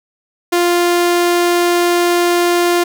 sawtooth tone, 349.2 Hz, F4, in tune, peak -7 dBFS, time 0.52-2.84 s, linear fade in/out 10 ms, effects none

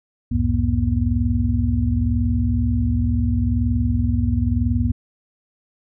sine tone cluster, 64.9 / 86 / 106.9 / 240.4 Hz, C2 / F2 / A2 / B3, -13 / -26 / -49 / -46 cents, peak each -22 dBFS, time 0.31-4.92 s, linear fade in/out 10 ms, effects none

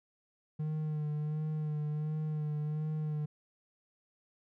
triangle tone with vibrato, 152.3 Hz, D#3, 37 cents flat, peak -30 dBFS, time 0.59-3.26 s, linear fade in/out 10 ms, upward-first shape sine, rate 1.4 Hz, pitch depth 31 cents each way, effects none

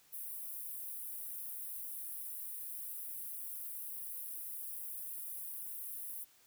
white high-pass noise, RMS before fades -44 dBFS, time 0.12-6.25 s, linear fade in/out 20 ms, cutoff 9800 Hz, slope 48 dB/octave, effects white hiss -66 dBFS RMS until 6.46 s

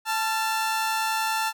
sawtooth tone pair together, 880 / 1365.2 Hz, A5 / F6, 0 / -40 cents, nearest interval minor sixth, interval 760 cents, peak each -21 / -26 dBFS, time 0.05-1.53 s, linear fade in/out 50 ms, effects none

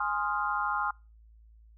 sine chord, F minor seventh, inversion first, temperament equal, 830.6 / 1046.5 / 1244.5 / 1396.9 Hz, Ab5 / C6 / Eb6 / F6, 0 / 0 / 0 / 0 cents, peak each -33 dBFS, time 0-0.91 s, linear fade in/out 5 ms, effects noise-tail reverb RT60 0.3 s tail -26 dB re dry + added 55 Hz sine -53 dBFS peak until 1.77 s

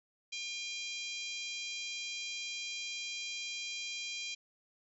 harmonic tone, 802 Hz, G5, 39 cents sharp, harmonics 3 / 4 / 5 / 6 / 7 / 8 / 9, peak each -42 / -44 / -46 / -48 / -49 / -50 / -51 dBFS, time 0.32-4.35 s, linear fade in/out 10 ms, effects none

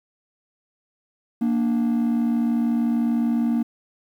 triangle tone pair together, 233.6 / 293.7 Hz, A#3 / D4, +4 / 0 cents, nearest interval major third, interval 396 cents, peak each -16 / -23 dBFS, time 1.41-3.63 s, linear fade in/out 10 ms, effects tanh soft clip ceiling -14 dBFS + 9-bit

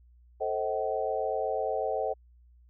sine chord, A diminished seventh, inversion none, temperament just, 440 / 528 / 633.6 / 760.3 Hz, A4 / C5 / Eb5 / Gb5, 0 / +16 / +31 / +47 cents, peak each -33 dBFS, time 0.4-2.14 s, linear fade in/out 20 ms, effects added 60 Hz sine -55 dBFS peak until 2.69 s

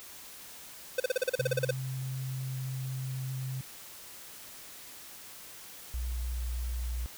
square tone bursts, 511 Hz, C5, 41 cents flat, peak -25 dBFS, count 13, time 0.98-1.709 s, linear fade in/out 5 ms, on 21 ms, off 38 ms
sine tone, 130.81 Hz, C3, in tune, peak -33 dBFS, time 1.39-3.61 s, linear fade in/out 2 ms
sine tone with pitch glide, 60.9 to 60.3 Hz, B1 to B1, -24 to -41 cents, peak -31 dBFS, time 5.94-7.06 s, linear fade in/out 0 ms, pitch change -17 cents, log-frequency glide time 6.3-6.56 s
effects white hiss -48 dBFS RMS until 7.17 s

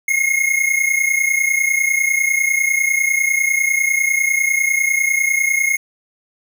square tone pair together, 2140 / 2170 Hz, C7 / C#7, +38 / -37 cents, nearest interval unison, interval 25 cents, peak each -18 dBFS, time 0.08-5.77 s, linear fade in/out 5 ms, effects none

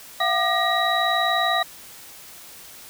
sine tone cluster, 682 / 742 / 1202 / 1892 / 3886 Hz, F5 / F#5 / D6 / A#6 / B7, -41 / +5 / +40 / +25 / -29 cents, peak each -25 dBFS, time 0.2-1.63 s, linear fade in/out 5 ms, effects white hiss -43 dBFS RMS until 2.89 s

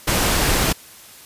pink noise, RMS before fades -18 dBFS, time 0.07-0.73 s, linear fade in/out 10 ms, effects white hiss -43 dBFS RMS until 1.25 s + resampled to 32000 Hz

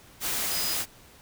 sine tone in noise, 4971 Hz, D#8, 2 cents flat, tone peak -32 dBFS, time 0.49-0.78 s, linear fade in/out 50 ms, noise white, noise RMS -29 dBFS, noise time 0.2-0.86 s, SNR -6 dB, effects pink hiss -53 dBFS RMS until 1.21 s

